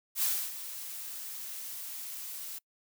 blue noise with ADSR envelope, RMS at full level -28 dBFS, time 0.15-2.59 s, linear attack 73 ms, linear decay 280 ms, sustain -13 dB, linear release 14 ms, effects noise-tail reverb RT60 0.1 s tail -24 dB re dry

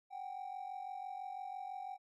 triangle ring-modulated tone, 771 Hz, G5, 29 cents flat, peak -36 dBFS, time 0.1-1.98 s, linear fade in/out 50 ms, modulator 23 Hz, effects tanh soft clip ceiling -36 dBFS

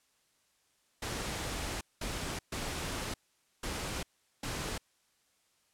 pink noise bursts at uneven times, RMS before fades -37 dBFS, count 5, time 1.02-1.81 / 2.01-2.39 / 2.52-3.14 / 3.63-4.03 / 4.43-4.78 s, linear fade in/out 5 ms, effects white hiss -72 dBFS RMS until 5.73 s + low-pass 10000 Hz 12 dB/octave

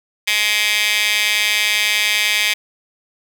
15% pulse tone with high-pass filter, 210.1 Hz, G#3, 20 cents sharp, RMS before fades -17 dBFS, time 0.27-2.54 s, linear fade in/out 10 ms, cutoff 2600 Hz, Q 3.1, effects none

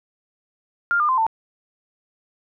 sine tone with pitch steps, 1400 / 1204.8 / 1036.8 / 892.2 Hz, F6 / D6 / C6 / A5, +4 / +44 / -16 / +24 cents, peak -16 dBFS, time 0.91-1.266 s, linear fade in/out 0 ms, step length 89 ms, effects none

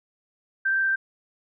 sine tone with frequency modulation, 1568 Hz, G6, in tune, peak -20 dBFS, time 0.65-0.96 s, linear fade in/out 10 ms, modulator 24.4 Hz, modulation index 0.55, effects none

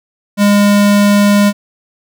square tone, 204 Hz, G#3, 31 cents flat, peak -7 dBFS, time 0.37-1.53 s, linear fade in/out 50 ms, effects none

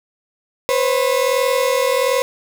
35% pulse tone pair together, 497.7 / 539 Hz, B4 / C#5, +13 / -49 cents, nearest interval minor second, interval 138 cents, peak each -16 dBFS, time 0.69-2.22 s, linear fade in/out 0 ms, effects 7-bit

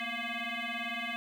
sine tone with frequency modulation, 224.1 Hz, A3, 32 cents sharp, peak -32 dBFS, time 0-1.16 s, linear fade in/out 0 ms, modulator 466 Hz, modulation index 6.1, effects tanh soft clip ceiling -30 dBFS + 10-bit

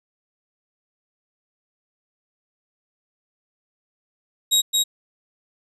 25% pulse tone with echo, 3801 Hz, A#7, 33 cents sharp, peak -11 dBFS, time 4.51-4.62 s, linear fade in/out 20 ms, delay 220 ms, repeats 1, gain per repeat -2 dB, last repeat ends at 4.84 s, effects resampled to 32000 Hz

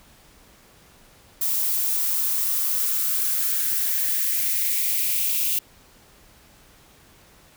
violet noise with high-pass filter sweep, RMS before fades -23 dBFS, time 1.41-5.59 s, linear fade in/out 5 ms, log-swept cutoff 780 to 2700 Hz, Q 3.5, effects pink hiss -53 dBFS RMS until 7.56 s

